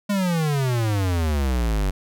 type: exponential sweep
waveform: square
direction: down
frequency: 207.7 to 46.25 Hz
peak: -20 dBFS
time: 0.09-1.91 s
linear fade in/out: 10 ms
effects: none